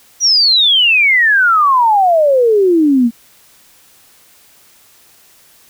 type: exponential sweep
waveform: sine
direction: down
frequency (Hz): 5920 to 225.3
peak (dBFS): -7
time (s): 0.2-3.11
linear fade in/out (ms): 50
effects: white hiss -47 dBFS RMS until 5.69 s